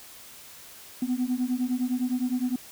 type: beating tone pair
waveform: sine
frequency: 245.7 / 255.5 Hz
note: B3 / C4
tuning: -9 / -41 cents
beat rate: 9.8 Hz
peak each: -26 dBFS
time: 1.02-2.56 s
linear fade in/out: 5 ms
effects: tanh soft clip ceiling -20 dBFS + white hiss -47 dBFS RMS until 2.71 s